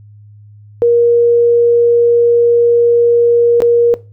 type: tone with dropouts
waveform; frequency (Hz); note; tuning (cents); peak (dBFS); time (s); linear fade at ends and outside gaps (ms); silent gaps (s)
sine; 472.9; A#4; +25; -6; 0.82-3.94; 0; 3.604-3.62
effects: noise-tail reverb RT60 0.3 s tail -19 dB re dry + added 104 Hz sine -36 dBFS peak until 4.12 s